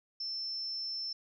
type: tone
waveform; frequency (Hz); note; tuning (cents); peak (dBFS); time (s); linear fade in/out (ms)
sine; 5330; E8; +18; -35; 0.2-1.13; 5
effects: none